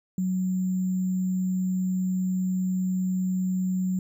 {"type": "tone with sample-and-hold", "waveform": "sine", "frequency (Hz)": 185, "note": "F#3", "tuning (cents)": 0, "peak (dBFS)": -23, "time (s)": [0.18, 3.99], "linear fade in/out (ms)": 2, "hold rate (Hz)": 7350, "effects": []}